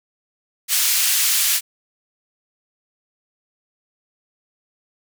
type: band-pass noise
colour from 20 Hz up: white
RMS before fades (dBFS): -18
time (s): 0.68-1.61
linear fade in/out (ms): 50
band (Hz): 2100 to 16000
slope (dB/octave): 12
effects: none